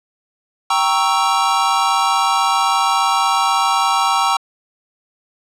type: chord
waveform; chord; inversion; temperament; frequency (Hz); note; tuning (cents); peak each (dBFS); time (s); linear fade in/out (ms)
square; G diminished seventh; none; equal; 784 / 932.3 / 1108.7 / 1318.5; G5 / Bb5 / Db6 / Fb6; 0 / 0 / 0 / 0; -20; 0.7-4.37; 5
effects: low-pass 8000 Hz 12 dB/octave